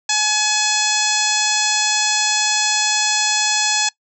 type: harmonic tone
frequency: 849 Hz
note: G#5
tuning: 38 cents sharp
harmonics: 1 / 2 / 3 / 4 / 5 / 6 / 7 / 8 / 9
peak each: -24 / -24 / -24 / -24 / -24 / -24 / -24 / -24 / -24 dBFS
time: 0.09-3.89 s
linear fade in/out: 5 ms
effects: noise-tail reverb RT60 0.1 s tail -22 dB re dry